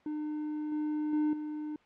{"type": "tone with level steps", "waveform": "triangle", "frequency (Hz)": 302.7, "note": "D#4", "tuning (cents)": -48, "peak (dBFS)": [-31, -28, -24, -33], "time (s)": [0.06, 1.76], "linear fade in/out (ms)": 2, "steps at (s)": [0.72, 1.13, 1.33], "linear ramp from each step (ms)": 2, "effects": ["white hiss -63 dBFS RMS until 1.85 s", "low-pass 2000 Hz 12 dB/octave"]}